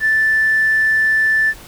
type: tone with tanh clipping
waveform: triangle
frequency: 1760 Hz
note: A6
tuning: in tune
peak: -11 dBFS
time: 0-1.54 s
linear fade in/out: 50 ms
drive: 1 dB
effects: pink hiss -39 dBFS RMS until 1.67 s